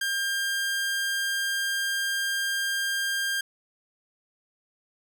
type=tone; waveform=sawtooth; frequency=1600 Hz; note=G6; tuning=35 cents sharp; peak=-22 dBFS; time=0.01-3.41 s; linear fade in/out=5 ms; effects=none